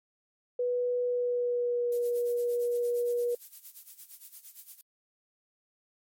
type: tone with pitch glide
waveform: sine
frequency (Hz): 491.4 to 481.3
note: B4 to B4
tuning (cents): -9 to -45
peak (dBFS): -26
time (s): 0.59-3.35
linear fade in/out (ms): 5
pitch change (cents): -36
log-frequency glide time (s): 1.04-1.93
type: noise with tremolo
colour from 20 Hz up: violet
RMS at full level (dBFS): -44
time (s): 1.92-4.81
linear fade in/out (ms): 0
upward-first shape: sine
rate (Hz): 8.7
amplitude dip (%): 80
effects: MP3 64 kbps